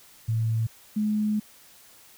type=tone pair in turn; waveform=sine; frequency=112.3 / 212 Hz; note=A2 / G#3; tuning=+36 / +36 cents; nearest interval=major seventh; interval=1100 cents; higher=second; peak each=-22 / -22 dBFS; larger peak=neither; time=0.28-0.67 / 0.96-1.4 s; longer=second; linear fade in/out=10 ms; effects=white hiss -53 dBFS RMS until 2.17 s